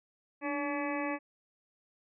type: harmonic tone with a mistuned harmonic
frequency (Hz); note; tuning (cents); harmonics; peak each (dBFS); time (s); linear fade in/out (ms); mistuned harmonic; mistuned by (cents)
285.3; C#4; +50; 1 / 2 / 3 / 4 / 6 / 7 / 8 / 9; -35 / -38 / -40 / -41 / -43 / -43 / -44 / -45; 0.41-1.19; 50; 1; +61
effects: none